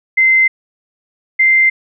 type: tone pair in turn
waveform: sine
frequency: 2072 / 2086 Hz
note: C7 / C7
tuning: -17 / -6 cents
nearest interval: unison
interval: 11 cents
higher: second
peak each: -7 / -7 dBFS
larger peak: neither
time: 0.17-0.48 / 1.39-1.7 s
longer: neither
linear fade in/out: 10 ms
effects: none